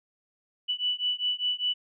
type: beating tone pair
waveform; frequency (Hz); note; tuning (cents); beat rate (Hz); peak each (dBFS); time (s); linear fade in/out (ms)
sine; 2964 / 2969; F#7 / F#7; +2 / +5; 5; -29; 0.68-1.74; 20
effects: none